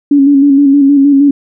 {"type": "tone with vibrato", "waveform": "sine", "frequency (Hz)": 280.3, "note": "C#4", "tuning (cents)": 19, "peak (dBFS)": -3, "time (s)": [0.11, 1.31], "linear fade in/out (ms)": 5, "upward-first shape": "square", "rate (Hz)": 6.4, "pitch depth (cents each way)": 37, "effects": []}